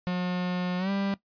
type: tone with pitch glide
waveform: 45% pulse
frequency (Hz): 180 to 197.43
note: F#3 to G3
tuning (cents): -47 to +13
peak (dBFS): -26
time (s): 0.07-1.14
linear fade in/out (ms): 0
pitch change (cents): +160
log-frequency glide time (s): 0.78-0.9
effects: noise-tail reverb RT60 0.1 s tail -17 dB re dry + resampled to 11025 Hz